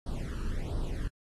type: noise with flanger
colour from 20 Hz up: brown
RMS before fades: -33 dBFS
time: 0.06-1.08 s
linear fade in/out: 5 ms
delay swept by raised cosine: 0.21 to 0.72 ms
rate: 1.4 Hz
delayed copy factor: +0.85
effects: AAC 32 kbps